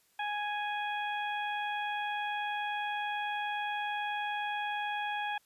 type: harmonic tone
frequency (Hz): 830.6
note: G#5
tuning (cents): 0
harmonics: 1 / 2 / 3 / 4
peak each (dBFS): -34 / -38 / -41 / -44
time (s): 0.19-5.38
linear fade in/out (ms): 5
effects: white hiss -69 dBFS RMS until 5.45 s + resampled to 32000 Hz